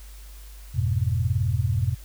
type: chord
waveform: sine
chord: F diminished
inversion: none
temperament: just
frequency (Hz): 87.31 / 104.77 / 125.72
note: F2 / Ab2 / Cb3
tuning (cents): 0 / +16 / +31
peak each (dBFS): -25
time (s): 0.74-1.95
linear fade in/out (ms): 20
effects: added 50 Hz sine -40 dBFS peak until 2.04 s + white hiss -51 dBFS RMS until 2.04 s